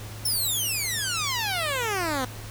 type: exponential sweep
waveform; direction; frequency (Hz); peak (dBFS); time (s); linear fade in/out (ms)
10% pulse; down; 5460 to 246.9; -17; 0.25-2.25; 5
effects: added 107 Hz sine -38 dBFS peak until 2.5 s + pink hiss -42 dBFS RMS until 2.5 s